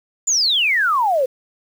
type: exponential sweep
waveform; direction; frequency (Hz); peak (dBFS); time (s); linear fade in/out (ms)
sine; down; 7250 to 493.9; -14; 0.27-1.26; 10
effects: 7-bit

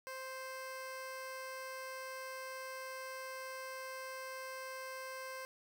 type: tone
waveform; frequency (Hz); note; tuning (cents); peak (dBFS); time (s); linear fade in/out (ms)
15% pulse; 523.3; C5; 0; -37; 0.07-5.45; 0
effects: none

